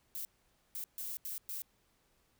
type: noise bursts at uneven times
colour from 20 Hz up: violet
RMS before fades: -41 dBFS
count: 5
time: 0.15-0.25 / 0.75-0.84 / 0.98-1.17 / 1.25-1.38 / 1.49-1.62 s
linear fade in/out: 0 ms
effects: pink hiss -73 dBFS RMS until 2.39 s